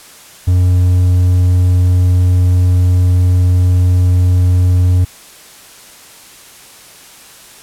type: tone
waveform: triangle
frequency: 90.3 Hz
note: F#2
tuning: 42 cents flat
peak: -5 dBFS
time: 0.47-5.05 s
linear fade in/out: 10 ms
effects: white hiss -38 dBFS RMS until 7.62 s + low-pass 12000 Hz 12 dB/octave